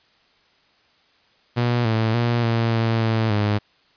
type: tone with pitch steps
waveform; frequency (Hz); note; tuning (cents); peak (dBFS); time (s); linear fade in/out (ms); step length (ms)
sawtooth; 120.6 / 111.6 / 118.8 / 115.1 / 113.8 / 112.3 / 104.4; B2 / A2 / A#2 / A#2 / A#2 / A2 / G#2; -41 / +25 / +33 / -22 / -41 / +36 / +10; -14; 1.56-3.59; 20; 290
effects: white hiss -59 dBFS RMS until 3.96 s + resampled to 11025 Hz